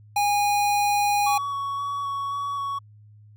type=tone; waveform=square; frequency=820 Hz; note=G#5; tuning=22 cents flat; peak=-20 dBFS; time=0.16-1.38 s; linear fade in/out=5 ms
type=tone with vibrato; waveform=triangle; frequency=1122 Hz; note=C#6; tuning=21 cents sharp; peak=-24 dBFS; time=1.26-2.79 s; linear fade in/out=10 ms; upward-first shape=square; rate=1.9 Hz; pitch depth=9 cents each way
effects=added 105 Hz sine -47 dBFS peak until 3.36 s